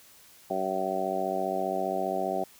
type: harmonic tone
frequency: 95 Hz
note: F#2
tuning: 46 cents sharp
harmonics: 2 / 3 / 4 / 5 / 6 / 7 / 8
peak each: -38 / -39 / -34 / -40 / -35 / -32 / -32 dBFS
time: 0.5-2.44 s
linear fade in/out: 5 ms
effects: white hiss -55 dBFS RMS until 2.59 s